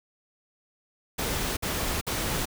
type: noise bursts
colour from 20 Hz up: pink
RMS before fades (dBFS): -29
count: 3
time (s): 1.18-2.456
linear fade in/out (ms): 10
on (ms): 390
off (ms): 53
effects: none